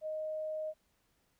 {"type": "tone", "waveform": "sine", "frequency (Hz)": 622.3, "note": "D#5", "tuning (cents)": 0, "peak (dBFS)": -35, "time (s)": [0.01, 0.74], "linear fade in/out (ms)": 50, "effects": ["pink hiss -75 dBFS RMS until 1.39 s"]}